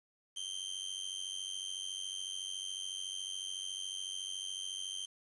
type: tone with amplitude modulation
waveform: sawtooth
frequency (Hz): 3136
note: G7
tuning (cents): 0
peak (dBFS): -32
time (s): 0.36-5.06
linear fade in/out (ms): 10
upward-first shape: sine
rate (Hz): 93.9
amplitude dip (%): 80
effects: resampled to 24000 Hz + 10-bit